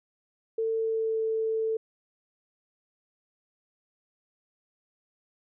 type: tone with pitch glide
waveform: sine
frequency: 448.1 to 443.7 Hz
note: A4 to A4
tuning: +32 to +14 cents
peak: -25 dBFS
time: 0.58-1.77 s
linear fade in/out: 5 ms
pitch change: -18 cents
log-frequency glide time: 0.73-1.2 s
effects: none